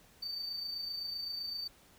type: tone with amplitude modulation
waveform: triangle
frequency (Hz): 4585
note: D8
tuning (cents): -42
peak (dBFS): -33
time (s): 0.22-1.68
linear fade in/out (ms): 10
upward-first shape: sine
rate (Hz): 27.8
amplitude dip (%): 50
effects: tanh soft clip ceiling -29 dBFS + pink hiss -62 dBFS RMS until 1.98 s